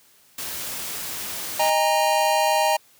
white noise, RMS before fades -31 dBFS, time 0.38-1.7 s, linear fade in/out 5 ms
square chord, D# suspended fourth, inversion none, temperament equal with one note detuned, 622.3 / 809.8 / 932.3 Hz, D#5 / G#5 / A#5, 0 / -44 / 0 cents, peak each -23 dBFS, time 1.59-2.77 s, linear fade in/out 10 ms
effects white hiss -56 dBFS RMS until 2.99 s + high-pass 60 Hz 12 dB/octave

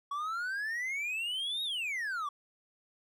triangle exponential two-way sweep, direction up then down, 1119 to 3808 to 1119 Hz, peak -31 dBFS, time 0.11-2.29 s, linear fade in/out 5 ms, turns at 1.63 s, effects none

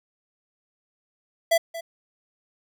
square tone with echo, 666 Hz, E5, 18 cents sharp, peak -17 dBFS, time 1.51-1.58 s, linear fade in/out 10 ms, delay 230 ms, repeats 1, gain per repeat -15 dB, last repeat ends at 1.81 s, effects none

